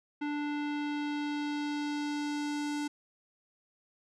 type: tone with low-pass filter sweep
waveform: square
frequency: 293.7 Hz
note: D4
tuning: in tune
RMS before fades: -34 dBFS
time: 0.21-2.88 s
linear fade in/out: 10 ms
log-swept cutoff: 2400 to 7800 Hz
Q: 1.2
effects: none